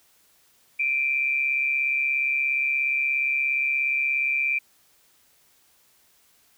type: tone pair together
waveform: sine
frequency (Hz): 2357 / 2494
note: D7 / D#7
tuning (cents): +6 / +3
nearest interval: minor second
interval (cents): 97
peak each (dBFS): -22 / -28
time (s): 0.79-4.59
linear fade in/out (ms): 10
effects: white hiss -61 dBFS RMS until 6.57 s